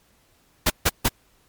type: noise bursts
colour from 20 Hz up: pink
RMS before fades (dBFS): -18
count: 3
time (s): 0.66-1.086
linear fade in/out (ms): 10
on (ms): 42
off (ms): 150
effects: pink hiss -61 dBFS RMS until 1.48 s + MP3 96 kbps